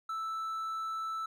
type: tone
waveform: triangle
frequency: 1318.5 Hz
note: E6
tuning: in tune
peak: -32 dBFS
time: 0.09-1.26 s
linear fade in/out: 5 ms
effects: none